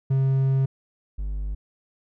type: tone pair in turn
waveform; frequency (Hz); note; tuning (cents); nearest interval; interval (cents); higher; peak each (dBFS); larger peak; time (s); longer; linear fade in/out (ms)
triangle; 134.1 / 50.23; C3 / G1; +43 / +43; octave + perfect fourth; 1700; first; -16 / -24; first; 0.1-0.66 / 1.18-1.55; first; 10
effects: none